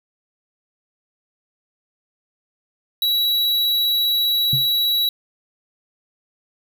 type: tone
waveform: square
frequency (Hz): 3905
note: B7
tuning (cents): -20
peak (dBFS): -17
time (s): 3.02-5.09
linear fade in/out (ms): 2
type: tone with exponential decay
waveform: sine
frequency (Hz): 135.2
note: C#3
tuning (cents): -43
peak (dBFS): -16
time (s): 4.53-4.7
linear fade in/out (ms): 2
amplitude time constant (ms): 36
effects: none